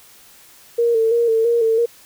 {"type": "tone with vibrato", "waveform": "sine", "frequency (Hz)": 459, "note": "A#4", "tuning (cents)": -27, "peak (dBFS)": -13, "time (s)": [0.78, 1.86], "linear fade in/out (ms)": 10, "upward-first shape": "square", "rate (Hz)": 3, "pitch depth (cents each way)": 40, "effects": ["white hiss -47 dBFS RMS until 2.05 s"]}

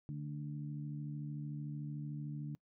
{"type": "harmonic tone", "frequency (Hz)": 73.42, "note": "D2", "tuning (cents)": 0, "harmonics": [2, 3, 4], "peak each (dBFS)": [-40, -49, -49], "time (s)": [0.09, 2.55], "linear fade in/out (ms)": 0, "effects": ["noise-tail reverb RT60 0.1 s tail -25 dB re dry"]}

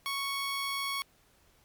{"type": "tone", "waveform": "15% pulse", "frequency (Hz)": 1108.7, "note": "C#6", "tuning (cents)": 0, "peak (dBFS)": -25, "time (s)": [0.06, 1.02], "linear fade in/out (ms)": 0, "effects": ["pink hiss -65 dBFS RMS until 1.64 s", "MP3 96 kbps"]}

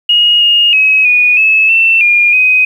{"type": "tone with pitch steps", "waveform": "sine", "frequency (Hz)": [2875, 2850, 2554, 2464, 2596, 2680, 2416, 2511], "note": ["F7", "F7", "D#7", "D#7", "E7", "E7", "D7", "D#7"], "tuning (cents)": [50, 34, 45, -17, -27, 28, 48, 15], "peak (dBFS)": -5, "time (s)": [0.09, 2.65], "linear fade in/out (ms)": 5, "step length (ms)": 320, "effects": ["7-bit"]}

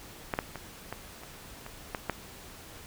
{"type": "clicks", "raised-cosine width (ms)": 0.5, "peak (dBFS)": [-14, -12, -23, -20, -29, -26, -16, -13], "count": 8, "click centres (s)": [0.338, 0.389, 0.557, 0.926, 1.235, 1.664, 1.948, 2.097], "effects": ["pink hiss -48 dBFS RMS until 2.86 s"]}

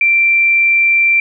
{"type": "tone", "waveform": "sine", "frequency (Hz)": 2354, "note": "D7", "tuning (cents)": 3, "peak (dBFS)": -8, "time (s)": [0.01, 1.2], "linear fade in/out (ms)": 2, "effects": []}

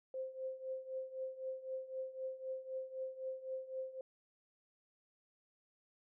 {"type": "tone with tremolo", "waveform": "sine", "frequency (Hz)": 523, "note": "C5", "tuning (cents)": -1, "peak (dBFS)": -37, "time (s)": [0.14, 4.01], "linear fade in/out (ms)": 2, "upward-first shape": "triangle", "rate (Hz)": 3.9, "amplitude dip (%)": 85, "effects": []}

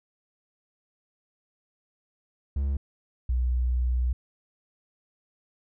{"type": "tone pair in turn", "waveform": ["triangle", "sine"], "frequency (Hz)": [69.3, 61.74], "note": ["C#2", "B1"], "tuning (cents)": [0, 0], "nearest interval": "major second", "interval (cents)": 200, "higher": "first", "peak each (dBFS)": -22, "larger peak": "neither", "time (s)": [[2.56, 2.77], [3.29, 4.13]], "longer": "second", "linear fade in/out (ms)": 5, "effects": []}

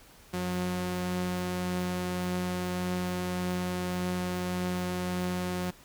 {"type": "tone pair together", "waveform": "sawtooth", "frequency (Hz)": [91.1, 180.47], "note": ["F#2", "F#3"], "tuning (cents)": [-26, -43], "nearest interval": "octave", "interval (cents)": 1183, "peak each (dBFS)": [-35, -26], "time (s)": [0.33, 5.71], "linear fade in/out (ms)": 10, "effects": ["pink hiss -55 dBFS RMS until 5.84 s"]}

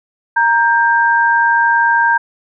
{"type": "tone pair together", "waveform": "sine", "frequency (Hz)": [932.3, 1585.1], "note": ["A#5", "G6"], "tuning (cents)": [0, 19], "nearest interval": "major sixth", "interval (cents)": 919, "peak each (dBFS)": -12, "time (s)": [0.36, 2.18], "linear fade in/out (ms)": 10, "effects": []}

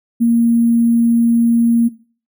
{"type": "tone with sample-and-hold", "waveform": "sine", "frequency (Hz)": 233.1, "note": "A#3", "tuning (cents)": 0, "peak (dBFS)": -9, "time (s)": [0.2, 1.89], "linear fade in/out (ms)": 20, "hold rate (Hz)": 11025, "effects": ["noise-tail reverb RT60 0.4 s tail -18 dB re dry"]}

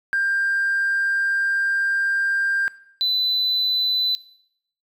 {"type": "tone pair in turn", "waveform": "triangle", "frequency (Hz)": [1592, 4002], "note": ["G6", "B7"], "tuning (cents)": [26, 22], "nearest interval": "octave + major third", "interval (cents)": 1596, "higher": "second", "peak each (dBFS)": -15, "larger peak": "neither", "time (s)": [[0.13, 2.68], [3.01, 4.15]], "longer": "first", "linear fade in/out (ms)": 0, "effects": ["noise-tail reverb RT60 0.7 s tail -21 dB re dry", "tanh soft clip ceiling -15 dBFS"]}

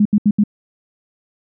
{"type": "tone bursts", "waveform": "sine", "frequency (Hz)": 207.7, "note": "G#3", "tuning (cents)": 0, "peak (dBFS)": -9, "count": 4, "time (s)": [0, 0.438], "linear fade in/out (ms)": 5, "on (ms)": 54, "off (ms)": 74, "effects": []}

